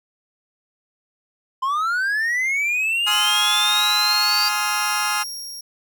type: linear sweep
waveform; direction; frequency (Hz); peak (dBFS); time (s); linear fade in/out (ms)
triangle; up; 1026 to 4674; -17; 1.62-4.49; 10
type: chord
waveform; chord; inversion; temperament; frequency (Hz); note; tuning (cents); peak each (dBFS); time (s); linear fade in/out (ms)
25% pulse; F minor seventh; first; just; 838.1 / 1047.7 / 1257.2 / 1396.9; Ab5 / C6 / Eb6 / F6; +16 / +2 / +18 / 0; -22 / -24 / -22 / -22; 3.06-5.24; 20
type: tone with tremolo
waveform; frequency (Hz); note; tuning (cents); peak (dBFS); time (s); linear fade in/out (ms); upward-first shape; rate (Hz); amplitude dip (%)
sawtooth; 5588; F8; 0; -24; 3.11-5.61; 5; sine; 0.68; 50
effects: none